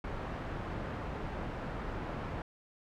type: low-pass noise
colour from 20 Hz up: pink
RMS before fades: -39 dBFS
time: 0.04-2.42 s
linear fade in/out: 2 ms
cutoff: 1500 Hz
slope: 12 dB/octave
effects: none